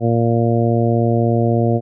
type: harmonic tone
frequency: 116.54 Hz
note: A#2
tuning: in tune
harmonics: 1 / 2 / 3 / 4 / 5 / 6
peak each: -16 / -19 / -21 / -22 / -23 / -24 dBFS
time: 0-1.81 s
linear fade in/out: 50 ms
effects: none